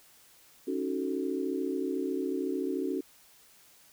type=chord; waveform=sine; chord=D# half-diminished seventh; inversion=third; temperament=equal with one note detuned; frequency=277.2 / 311.1 / 371.5 / 440 Hz; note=C#4 / D#4 / F#4 / A4; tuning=0 / 0 / +7 / 0 cents; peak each=-33 / -37 / -33 / -38 dBFS; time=0.67-3.01 s; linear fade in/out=10 ms; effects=white hiss -59 dBFS RMS until 3.92 s